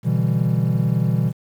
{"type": "chord", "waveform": "triangle", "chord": "E minor seventh", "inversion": "second", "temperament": "equal", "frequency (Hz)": [123.47, 146.83, 164.81, 196], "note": ["B2", "D3", "E3", "G3"], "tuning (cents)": [0, 0, 0, 0], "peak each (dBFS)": [-18, -22, -19, -23], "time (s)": [0.03, 1.33], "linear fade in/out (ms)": 50, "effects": ["8-bit"]}